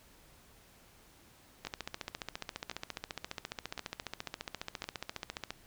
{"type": "two click trains", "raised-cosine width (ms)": 0.2, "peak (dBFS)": [-22, -20], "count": [4, 57], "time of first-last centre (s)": [[1.65, 4.841], [1.67, 5.506]], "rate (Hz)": [0.94, 14.6], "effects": ["pink hiss -61 dBFS RMS until 5.66 s"]}